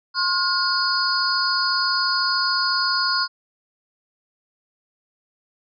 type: tone cluster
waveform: sine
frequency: 1064 / 1431 / 4402 / 4937 Hz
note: C6 / F6 / C#8 / D#8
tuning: +29 / +42 / -13 / -14 cents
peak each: -24 dBFS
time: 0.14-3.28 s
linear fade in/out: 50 ms
effects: none